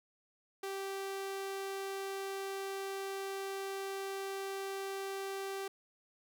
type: tone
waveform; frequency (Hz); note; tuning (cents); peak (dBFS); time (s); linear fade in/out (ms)
sawtooth; 390; G4; -9; -34; 0.63-5.68; 5
effects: none